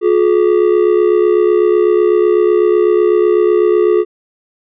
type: ring-modulated tone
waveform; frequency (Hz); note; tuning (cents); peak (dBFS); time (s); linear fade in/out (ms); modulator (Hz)
triangle; 392; G4; 0; -3; 0.01-4.05; 50; 34
effects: resampled to 8000 Hz